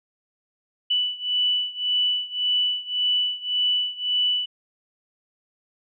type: beating tone pair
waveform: sine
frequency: 2970 / 2971.8 Hz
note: F#7 / F#7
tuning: +6 / +7 cents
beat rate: 1.8 Hz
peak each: -23 / -25 dBFS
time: 0.9-4.46 s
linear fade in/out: 10 ms
effects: none